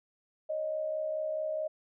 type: tone pair together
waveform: sine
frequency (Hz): 557.6 / 622.3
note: C#5 / D#5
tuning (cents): +10 / 0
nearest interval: major second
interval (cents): 190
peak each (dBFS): -40 / -31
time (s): 0.49-1.68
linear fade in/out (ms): 10
effects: none